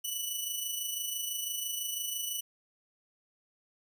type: tone with amplitude modulation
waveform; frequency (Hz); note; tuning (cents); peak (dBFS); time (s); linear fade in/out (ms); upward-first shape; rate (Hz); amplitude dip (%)
10% pulse; 2966; F#7; +4; -23; 0.04-2.41; 10; sine; 26; 45
effects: none